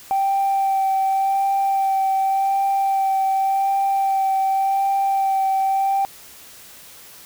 sine tone with vibrato, 779 Hz, G5, 11 cents flat, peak -15 dBFS, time 0.11-6.05 s, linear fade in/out 0 ms, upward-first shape sine, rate 0.88 Hz, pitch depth 15 cents each way, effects tanh soft clip ceiling -13 dBFS + white hiss -43 dBFS RMS until 7.25 s

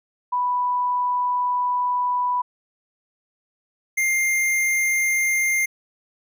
sine / square tone pair in turn, 987.8 / 2108 Hz, B5 / C7, 0 / +12 cents, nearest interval octave + minor second, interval 1312 cents, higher second, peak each -19 dBFS, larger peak neither, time 0.32-2.42 / 3.97-5.66 s, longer first, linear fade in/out 10 ms, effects none

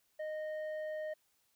square tone with low-pass filter, 618 Hz, D#5, 12 cents flat, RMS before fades -40 dBFS, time 0.19-1.14 s, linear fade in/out 10 ms, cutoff 1300 Hz, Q 9.1, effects white hiss -75 dBFS RMS until 1.55 s

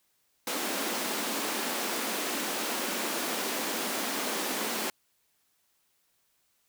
pink high-pass noise, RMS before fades -32 dBFS, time 0.47-4.9 s, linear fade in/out 2 ms, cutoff 210 Hz, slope 48 dB/octave, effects white hiss -72 dBFS RMS until 6.68 s

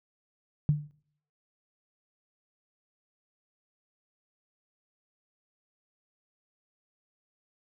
sine tone with exponential decay, 148.2 Hz, D3, 16 cents sharp, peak -17 dBFS, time 0.69-0.91 s, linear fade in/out 0 ms, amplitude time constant 46 ms, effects noise-tail reverb RT60 0.6 s tail -21 dB re dry

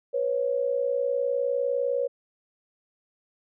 sine tone pair together, 489.1 / 549 Hz, B4 / C#5, -17 / -17 cents, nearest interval major second, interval 200 cents, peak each -26 dBFS, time 0.13-2.08 s, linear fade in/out 20 ms, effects none

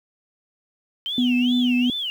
sine tone with vibrato, 3039 Hz, F#7, 46 cents sharp, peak -24 dBFS, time 1.06-2.1 s, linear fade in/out 0 ms, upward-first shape sine, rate 2.5 Hz, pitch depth 260 cents each way
sine tone, 246.9 Hz, B3, in tune, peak -16 dBFS, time 1.18-1.9 s, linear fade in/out 2 ms
effects tanh soft clip ceiling -11 dBFS + 8-bit

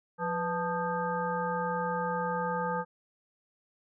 harmonic tone with a mistuned harmonic, 175.9 Hz, F3, 13 cents sharp, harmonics 1 / 3 / 5 / 7 / 9, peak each -36 / -34 / -33 / -36 / -39 dBFS, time 0.18-2.85 s, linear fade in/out 50 ms, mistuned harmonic 3, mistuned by -100 cents, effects none

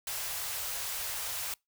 white band-stop noise, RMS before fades -36 dBFS, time 0.07-1.54 s, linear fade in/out 2 ms, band 120 to 480 Hz, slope 24 dB/octave, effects noise-tail reverb RT60 0.2 s tail -26 dB re dry

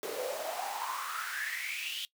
pink noise with high-pass filter sweep, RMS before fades -37 dBFS, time 0.03-2.05 s, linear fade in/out 0 ms, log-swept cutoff 420 to 3200 Hz, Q 7.7, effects noise-tail reverb RT60 0.1 s tail -20 dB re dry

